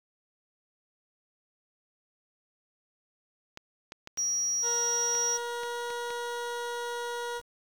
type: clicks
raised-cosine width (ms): 0.2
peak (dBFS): -24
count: 8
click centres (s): 3.574 / 3.921 / 4.074 / 4.174 / 5.151 / 5.634 / 5.904 / 6.105
type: tone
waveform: sine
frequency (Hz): 5700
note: F8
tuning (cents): +34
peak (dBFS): -26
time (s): 4.17-5.38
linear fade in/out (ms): 20
type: tone with pitch glide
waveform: 20% pulse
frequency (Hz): 473.4 to 477.8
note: A#4 to A#4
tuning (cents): +27 to +43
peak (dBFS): -28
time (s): 4.62-7.42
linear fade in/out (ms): 50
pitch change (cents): +16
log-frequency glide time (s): 4.86-5.85
effects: low-pass 10000 Hz 12 dB/octave + 8-bit